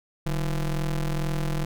square ring-modulated tone, 85.1 Hz, F2, 44 cents flat, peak -22 dBFS, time 0.26-1.65 s, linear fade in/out 5 ms, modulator 64 Hz, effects none

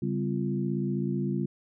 sine tone cluster, 140.4 / 196.3 / 255.1 / 345.7 Hz, C#3 / G3 / C4 / F4, +22 / +3 / -44 / -18 cents, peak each -31 / -30 / -34 / -34 dBFS, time 0.02-1.46 s, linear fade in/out 5 ms, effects none

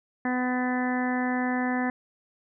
harmonic tone, 251.1 Hz, B3, 29 cents sharp, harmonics 1 / 2 / 3 / 4 / 5 / 6 / 7 / 8, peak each -26 / -36 / -32 / -37 / -42 / -41 / -33 / -39 dBFS, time 0.25-1.9 s, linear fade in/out 2 ms, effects none

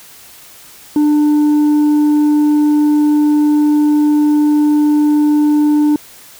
triangle tone with tanh clipping, 297.8 Hz, D4, 24 cents sharp, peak -9 dBFS, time 0.96-5.96 s, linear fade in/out 2 ms, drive 8 dB, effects white hiss -39 dBFS RMS until 6.39 s

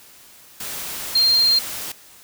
sine tone in noise, 4194 Hz, C8, 3 cents sharp, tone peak -13 dBFS, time 1.15-1.59 s, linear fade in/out 5 ms, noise white, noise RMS -30 dBFS, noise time 0.6-1.92 s, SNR +14 dB, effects white hiss -47 dBFS RMS until 2.23 s

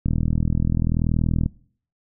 click train, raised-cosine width 5 ms, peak -9 dBFS, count 58, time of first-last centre 0.06-1.46 s, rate 40.7 Hz, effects noise-tail reverb RT60 0.5 s tail -20 dB re dry

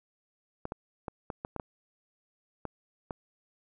clicks, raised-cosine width 1 ms, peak -21 dBFS, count 9, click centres 0.654 / 0.721 / 1.082 / 1.302 / 1.449 / 1.563 / 1.598 / 2.653 / 3.108 s, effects none

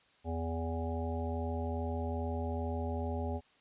harmonic tone, 82.41 Hz, E2, in tune, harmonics 1 / 3 / 5 / 7 / 9 / 10, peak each -35 / -40 / -42 / -43 / -45 / -45 dBFS, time 0.24-3.41 s, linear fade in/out 50 ms, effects white hiss -66 dBFS RMS until 3.6 s + resampled to 8000 Hz

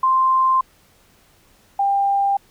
sine tone pair in turn, 1046.5 / 795.6 Hz, C6 / G5, 0 / +25 cents, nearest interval perfect fourth, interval 475 cents, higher first, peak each -13 / -15 dBFS, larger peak first, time 0.03-0.61 / 1.79-2.37 s, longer neither, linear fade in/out 5 ms, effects pink hiss -55 dBFS RMS until 2.5 s

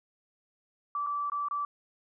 sine tone with dropouts, 1160 Hz, D6, 22 cents flat, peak -29 dBFS, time 0.95-1.65 s, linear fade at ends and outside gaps 2 ms, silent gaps 1.065-1.069 / 1.299-1.319 / 1.485-1.51 s, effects none

